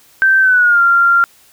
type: tone with pitch glide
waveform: sine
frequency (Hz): 1556 to 1386.2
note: G6 to F6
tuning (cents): -13 to -13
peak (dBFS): -7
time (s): 0.22-1.24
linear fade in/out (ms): 0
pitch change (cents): -200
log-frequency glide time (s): 0.4-0.81
effects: white hiss -48 dBFS RMS until 1.52 s